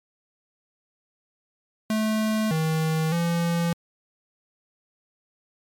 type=tone with pitch steps; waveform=square; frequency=217.2 / 158.9 / 169.9 Hz; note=A3 / D#3 / F3; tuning=-22 / +37 / -47 cents; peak=-22 dBFS; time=1.9-3.73 s; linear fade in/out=2 ms; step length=610 ms; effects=MP3 96 kbps